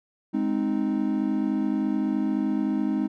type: chord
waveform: triangle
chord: Ab major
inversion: none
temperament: equal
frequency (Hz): 207.7 / 261.6 / 311.1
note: Ab3 / C4 / Eb4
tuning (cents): 0 / 0 / 0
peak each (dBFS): -25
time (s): 0.33-3.08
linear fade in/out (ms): 20
effects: none